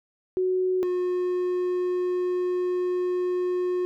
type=tone pair in turn; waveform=sine / triangle; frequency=370 / 360.9 Hz; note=F#4 / F#4; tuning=0 / -43 cents; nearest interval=unison; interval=43 cents; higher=first; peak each=-21 / -21 dBFS; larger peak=neither; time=0.37-0.83 / 0.83-3.85 s; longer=second; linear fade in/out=0 ms; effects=none